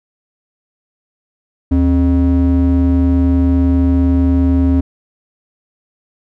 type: ring-modulated tone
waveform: triangle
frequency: 172 Hz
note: F3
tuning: 26 cents flat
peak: -4 dBFS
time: 1.71-4.81 s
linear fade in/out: 10 ms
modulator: 94.8 Hz
effects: none